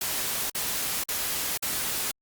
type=noise bursts; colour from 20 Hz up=white; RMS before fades=-29 dBFS; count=4; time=0.01-2.114 s; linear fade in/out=5 ms; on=490 ms; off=48 ms; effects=Opus 48 kbps